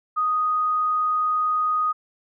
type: tone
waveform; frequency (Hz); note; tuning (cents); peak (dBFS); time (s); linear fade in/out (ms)
sine; 1244.5; D#6; 0; -19; 0.16-1.93; 20
effects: none